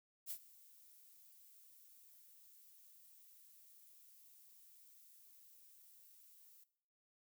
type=noise with ADSR envelope; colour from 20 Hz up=violet; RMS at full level=-43 dBFS; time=0.26-6.64 s; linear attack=48 ms; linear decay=70 ms; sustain=-21 dB; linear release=6 ms; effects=noise-tail reverb RT60 0.6 s tail -17 dB re dry